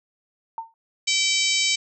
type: tone with exponential decay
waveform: sine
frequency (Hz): 907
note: A#5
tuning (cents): -48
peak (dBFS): -24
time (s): 0.58-0.74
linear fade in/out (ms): 1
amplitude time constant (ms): 33
type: harmonic tone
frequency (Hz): 770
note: G5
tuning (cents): -31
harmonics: 3 / 4 / 5 / 6 / 7 / 8 / 9 / 10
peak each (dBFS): -25 / -26 / -27 / -28 / -28 / -29 / -30 / -30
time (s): 1.07-1.76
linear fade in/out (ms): 10
effects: none